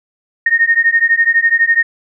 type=beating tone pair; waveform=sine; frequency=1841 / 1853 Hz; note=A#6 / A#6; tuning=-22 / -11 cents; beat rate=12 Hz; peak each=-12 dBFS; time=0.46-1.83 s; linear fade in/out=5 ms; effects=none